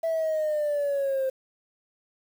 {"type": "linear sweep", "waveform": "sine", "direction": "down", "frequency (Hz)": [660, 523.3], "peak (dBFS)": -22, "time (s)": [0.03, 1.3], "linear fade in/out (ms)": 10, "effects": ["tanh soft clip ceiling -20 dBFS", "8-bit"]}